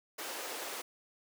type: high-pass noise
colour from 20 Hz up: pink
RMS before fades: -41 dBFS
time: 0.18-0.82 s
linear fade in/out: 10 ms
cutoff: 360 Hz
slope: 24 dB/octave
effects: none